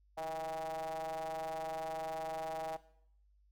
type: ring-modulated tone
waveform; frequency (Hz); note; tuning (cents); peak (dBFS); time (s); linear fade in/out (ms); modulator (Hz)
square; 81.4; E2; -21; -36; 0.17-2.77; 10; 721
effects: noise-tail reverb RT60 0.7 s tail -17 dB re dry + added 50 Hz sine -65 dBFS peak until 3.51 s